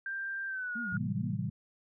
sine tone with pitch glide, 1582 to 1434 Hz, G6 to F6, +15 to +45 cents, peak -34 dBFS, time 0.06-0.97 s, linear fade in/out 2 ms, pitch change -170 cents, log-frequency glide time 0.47-0.77 s
sine tone with vibrato, 207.7 Hz, G#3, in tune, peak -38 dBFS, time 0.75-1.4 s, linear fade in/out 10 ms, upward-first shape sine, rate 4.4 Hz, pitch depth 250 cents each way
sine chord, A minor seventh, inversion none, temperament equal, 110 / 130.81 / 164.81 / 196 Hz, A2 / C3 / E3 / G3, 0 / 0 / 0 / 0 cents, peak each -37 dBFS, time 0.92-1.5 s, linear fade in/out 10 ms
effects none

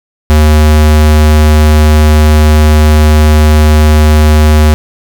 square tone, 76.4 Hz, D#2, 31 cents flat, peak -3 dBFS, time 0.3-4.74 s, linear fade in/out 0 ms, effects none

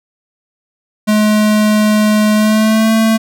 square tone with pitch glide, 212.6 to 222.4 Hz, G#3 to A3, +41 to +19 cents, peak -9 dBFS, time 1.07-3.18 s, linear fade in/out 20 ms, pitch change +78 cents, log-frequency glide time 2.34-2.92 s, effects none

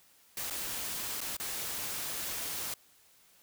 white noise with dropouts, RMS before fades -37 dBFS, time 0.37-2.74 s, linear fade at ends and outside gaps 2 ms, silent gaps 0.5-0.507 / 1.206-1.213 / 1.368-1.399 s, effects white hiss -63 dBFS RMS until 3.42 s

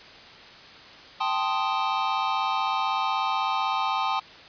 square chord, A half-diminished seventh, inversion third, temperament equal, 784 / 880 / 1046.5 / 1244.5 Hz, G5 / A5 / C6 / Eb6, 0 / 0 / 0 / 0 cents, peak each -30 dBFS, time 1.2-4.2 s, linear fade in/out 10 ms, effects white hiss -46 dBFS RMS until 4.48 s + resampled to 11025 Hz

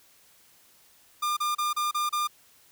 45% pulse tone bursts, 1203 Hz, D6, 41 cents sharp, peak -25 dBFS, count 6, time 1.22-2.275 s, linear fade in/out 10 ms, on 150 ms, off 31 ms, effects white hiss -59 dBFS RMS until 2.71 s

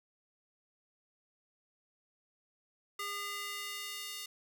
square tone with high-pass filter sweep, 405.9 Hz, G#4, 40 cents flat, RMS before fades -41 dBFS, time 2.99-4.26 s, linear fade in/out 5 ms, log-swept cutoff 1200 to 3300 Hz, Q 1, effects none

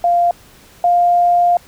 sine tone pair in turn, 696 / 701.7 Hz, F5 / F5, -6 / +8 cents, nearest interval unison, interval 14 cents, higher second, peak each -10 / -9 dBFS, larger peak second, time 0.04-0.31 / 0.84-1.57 s, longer second, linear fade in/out 2 ms, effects pink hiss -45 dBFS RMS until 1.67 s

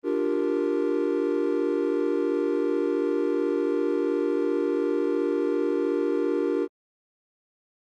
triangle chord, G minor seventh, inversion second, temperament equal, 293.7 / 349.2 / 392 / 466.2 Hz, D4 / F4 / G4 / Bb4, 0 / 0 / 0 / 0 cents, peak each -26 dBFS, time 0.03-6.68 s, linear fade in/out 50 ms, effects Opus 24 kbps

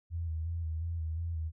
sine tone with vibrato, 82 Hz, E2, 9 cents flat, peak -32 dBFS, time 0.1-1.52 s, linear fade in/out 50 ms, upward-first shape square, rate 2.8 Hz, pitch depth 43 cents each way, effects none

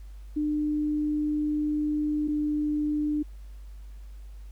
sine tone pair in turn, 300 / 298.9 Hz, D4 / D4, +37 / +31 cents, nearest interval unison, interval 6 cents, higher first, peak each -24 dBFS, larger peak neither, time 0.36-2.28 / 2.28-3.23 s, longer first, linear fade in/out 10 ms, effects added 50 Hz sine -40 dBFS peak until 4.51 s + pink hiss -63 dBFS RMS until 4.51 s

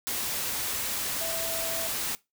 sine tone in noise, 659.3 Hz, E5, in tune, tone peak -34 dBFS, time 1.21-1.87 s, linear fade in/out 0 ms, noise white, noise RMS -31 dBFS, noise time 0.07-2.15 s, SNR -6 dB, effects noise-tail reverb RT60 0.2 s tail -20 dB re dry

